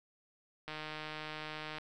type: click train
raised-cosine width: 0.3 ms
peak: -26 dBFS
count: 171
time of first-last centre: 0.68-1.784 s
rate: 154 Hz
effects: none